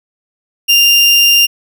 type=tone; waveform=30% pulse; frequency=2794 Hz; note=F7; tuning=in tune; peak=-3 dBFS; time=0.68-1.47 s; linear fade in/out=20 ms; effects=none